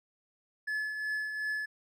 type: tone with tremolo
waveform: triangle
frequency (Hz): 1718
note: A6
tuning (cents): -42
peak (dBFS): -28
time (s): 0.67-1.66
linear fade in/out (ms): 10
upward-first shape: triangle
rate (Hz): 2.7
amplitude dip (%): 50
effects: none